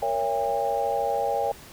sine chord, A# diminished seventh, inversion none, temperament just, 466.2 / 559.4 / 671.3 / 805.5 Hz, A#4 / C#5 / E5 / G5, 0 / +16 / +31 / +47 cents, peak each -30 / -28 / -31 / -26 dBFS, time 0.02-1.52 s, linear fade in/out 5 ms, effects pink hiss -46 dBFS RMS until 1.72 s

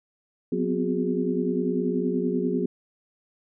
sine tone cluster, 181.5 / 246.2 / 256.5 / 364.3 / 413.6 Hz, F#3 / B3 / C4 / F#4 / G#4, -33 / -5 / -34 / -27 / -7 cents, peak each -29 dBFS, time 0.52-2.66 s, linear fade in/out 5 ms, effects none

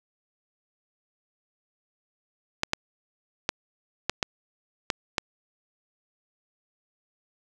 clicks, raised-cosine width 0.2 ms, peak -6 dBFS, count 7, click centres 2.634 / 2.734 / 3.491 / 4.096 / 4.228 / 4.902 / 5.182 s, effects none

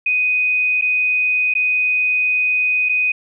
sine tone with dropouts, 2496 Hz, D#7, 5 cents sharp, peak -14 dBFS, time 0.06-3.12 s, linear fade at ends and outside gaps 5 ms, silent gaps 0.813-0.821 / 1.539-1.551 / 2.889-2.893 s, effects none

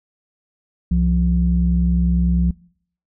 sine tone pair together, 65.03 / 174.61 Hz, C2 / F3, -10 / 0 cents, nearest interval octave + perfect fourth, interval 1710 cents, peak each -16 dBFS, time 0.91-2.51 s, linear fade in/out 5 ms, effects noise-tail reverb RT60 0.6 s tail -24 dB re dry + tanh soft clip ceiling -6 dBFS

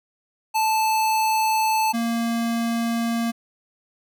square tone pair in turn, 875 / 231.8 Hz, A5 / A#3, -10 / -10 cents, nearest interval octave + major seventh, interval 2300 cents, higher first, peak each -19 / -22 dBFS, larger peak first, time 0.54-1.93 / 1.93-3.32 s, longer neither, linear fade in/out 20 ms, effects none

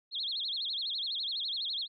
sine tone with vibrato, 3729 Hz, A#7, in tune, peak -32 dBFS, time 0.11-1.88 s, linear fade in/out 50 ms, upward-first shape sine, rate 12 Hz, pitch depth 260 cents each way, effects none

